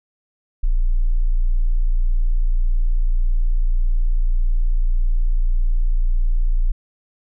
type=tone; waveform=sine; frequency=29.14 Hz; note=A#0; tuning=in tune; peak=-13 dBFS; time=0.63-6.72 s; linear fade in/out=10 ms; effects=none